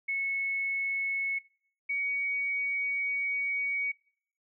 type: tone pair in turn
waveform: sine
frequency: 2199 / 2248 Hz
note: C#7 / C#7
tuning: -14 / +24 cents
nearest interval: unison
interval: 38 cents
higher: second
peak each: -28 dBFS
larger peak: neither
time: 0.08-1.39 / 1.89-3.92 s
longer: second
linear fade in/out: 10 ms
effects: noise-tail reverb RT60 0.6 s tail -23 dB re dry